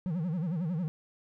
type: tone with vibrato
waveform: triangle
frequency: 169.2 Hz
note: E3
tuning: 45 cents sharp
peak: -27 dBFS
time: 0.06-0.88 s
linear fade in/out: 0 ms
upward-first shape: sine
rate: 11 Hz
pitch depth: 190 cents each way
effects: none